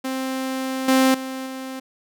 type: tone with level steps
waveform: sawtooth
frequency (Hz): 262.7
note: C4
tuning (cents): +7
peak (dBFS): -20 / -10 / -24 / -26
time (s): 0.04-1.8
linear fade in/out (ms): 10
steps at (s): 0.88 / 1.14 / 1.46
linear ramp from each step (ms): 5
effects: none